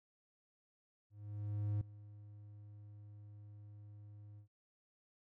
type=tone with ADSR envelope; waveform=triangle; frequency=103.8 Hz; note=G#2; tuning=in tune; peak=-31 dBFS; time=1.1-4.48 s; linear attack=710 ms; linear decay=4 ms; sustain=-19 dB; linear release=99 ms; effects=none